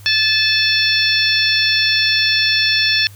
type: harmonic tone with a mistuned harmonic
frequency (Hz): 870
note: A5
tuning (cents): -20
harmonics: 2 / 3 / 4 / 5 / 6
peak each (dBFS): -19 / -19 / -19 / -19 / -19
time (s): 0.06-3.07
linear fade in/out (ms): 0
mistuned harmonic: 6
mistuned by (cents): +49
effects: added 100 Hz sine -37 dBFS peak until 3.15 s + white hiss -46 dBFS RMS until 3.15 s